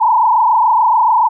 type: tone with frequency modulation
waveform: sine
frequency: 932.3 Hz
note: A#5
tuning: in tune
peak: -8 dBFS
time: 0-1.29 s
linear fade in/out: 20 ms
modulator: 27 Hz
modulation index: 2.7
effects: none